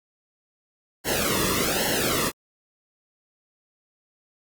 pink noise with flanger, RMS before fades -24 dBFS, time 1.04-2.32 s, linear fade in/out 50 ms, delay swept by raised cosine 0.82 to 1.33 ms, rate 1.2 Hz, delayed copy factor -1, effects Opus 48 kbps

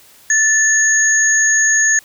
sine tone pair together, 1760 / 6637 Hz, A6 / G#8, 0 / -2 cents, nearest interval octave + major seventh, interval 2298 cents, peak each -13 dBFS, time 0.3-1.99 s, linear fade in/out 2 ms, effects white hiss -46 dBFS RMS until 2.04 s

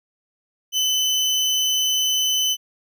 30% pulse tone, 3025 Hz, F#7, 38 cents sharp, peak -15 dBFS, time 0.72-2.57 s, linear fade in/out 50 ms, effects none

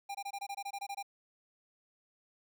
square tone bursts, 800 Hz, G5, 35 cents sharp, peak -38 dBFS, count 12, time 0.09-1.028 s, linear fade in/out 10 ms, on 58 ms, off 22 ms, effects none

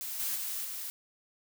blue noise with level steps, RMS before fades -38 / -33 / -36 / -39 dBFS, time 0.01-0.9 s, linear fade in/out 0 ms, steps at 0.19 / 0.35 / 0.64 s, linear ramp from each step 10 ms, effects none

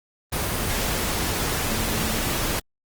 sine tone in noise, 220 Hz, A3, in tune, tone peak -31 dBFS, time 1.66-2.26 s, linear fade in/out 10 ms, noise pink, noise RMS -25 dBFS, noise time 0.32-2.6 s, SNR -9 dB, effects Opus 24 kbps

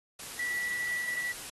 sine tone in noise, 1954 Hz, B6, 19 cents flat, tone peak -30 dBFS, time 0.39-1.32 s, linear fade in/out 5 ms, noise white, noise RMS -42 dBFS, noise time 0.19-1.5 s, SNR +9 dB, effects AAC 32 kbps

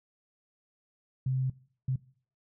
sine tone bursts at uneven times, 130.6 Hz, C3, 3 cents flat, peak -26 dBFS, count 2, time 1.26-1.5 / 1.88-1.96 s, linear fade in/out 5 ms, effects noise-tail reverb RT60 0.5 s tail -21 dB re dry

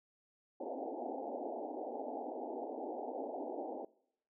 white band-pass noise, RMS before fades -42 dBFS, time 0.6-3.85 s, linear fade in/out 5 ms, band 240 to 840 Hz, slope 96 dB/octave, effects noise-tail reverb RT60 0.7 s tail -22 dB re dry

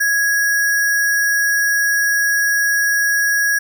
sine tone with sample-and-hold, 1661.2 Hz, G#6, in tune, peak -13 dBFS, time 0-3.59 s, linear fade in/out 10 ms, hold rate 7350 Hz, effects none

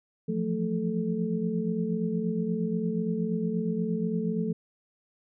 sine tone cluster, 168.8 / 177.3 / 221.1 / 436 Hz, E3 / F3 / A3 / A4, +41 / +26 / +9 / -16 cents, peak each -35 / -30 / -30 / -33 dBFS, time 0.28-4.53 s, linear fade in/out 10 ms, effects none

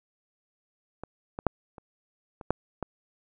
clicks, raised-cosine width 1 ms, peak -23 / -20 / -7 / -30 / -27 / -9 / -17 dBFS, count 7, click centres 1.036 / 1.389 / 1.467 / 1.782 / 2.412 / 2.506 / 2.827 s, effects none

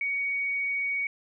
sine tone, 2243 Hz, C#7, 20 cents sharp, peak -26 dBFS, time 0.01-1.07 s, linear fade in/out 2 ms, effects none

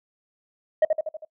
sine tone with echo, 625 Hz, D#5, 8 cents sharp, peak -11 dBFS, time 0.82-0.85 s, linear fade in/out 5 ms, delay 80 ms, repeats 5, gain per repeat -5 dB, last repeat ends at 1.25 s, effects noise-tail reverb RT60 0.1 s tail -21 dB re dry + tanh soft clip ceiling -13 dBFS

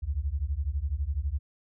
sine beating tone pair, 65.41 / 77.41 Hz, C2 / D#2, 0 / -8 cents, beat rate 12 Hz, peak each -30 dBFS, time 0.02-1.39 s, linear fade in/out 20 ms, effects none

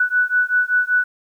sine beating tone pair, 1480 / 1485.2 Hz, F#6 / F#6, 0 / +6 cents, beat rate 5.2 Hz, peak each -18 dBFS, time 0-1.04 s, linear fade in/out 5 ms, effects 9-bit

